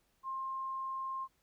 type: tone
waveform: sine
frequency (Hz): 1061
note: C6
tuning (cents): +24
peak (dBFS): -36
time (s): 0.23-1.28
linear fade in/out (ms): 50
effects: pink hiss -75 dBFS RMS until 1.42 s